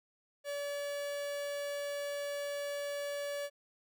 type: tone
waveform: 45% pulse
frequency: 573 Hz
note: D5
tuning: 43 cents flat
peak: -36 dBFS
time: 0.44-3.5 s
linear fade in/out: 50 ms
effects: none